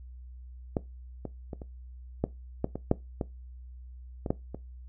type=clicks; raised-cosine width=2 ms; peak=-13 / -21 / -23 / -28 / -12 / -13 / -20 / -8 / -16 / -19 / -12 / -23 dBFS; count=12; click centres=0.768 / 1.253 / 1.532 / 1.618 / 2.24 / 2.644 / 2.756 / 2.914 / 3.212 / 4.262 / 4.305 / 4.546 s; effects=noise-tail reverb RT60 0.2 s tail -19 dB re dry + added 62 Hz sine -43 dBFS peak until 4.88 s